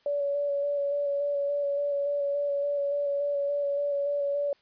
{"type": "tone with vibrato", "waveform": "sine", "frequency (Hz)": 570, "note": "C#5", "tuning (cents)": 48, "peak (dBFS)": -25, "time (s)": [0.06, 4.53], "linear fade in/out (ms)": 2, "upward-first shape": "square", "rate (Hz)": 3.5, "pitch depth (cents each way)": 15, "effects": ["white hiss -65 dBFS RMS until 4.61 s", "resampled to 11025 Hz"]}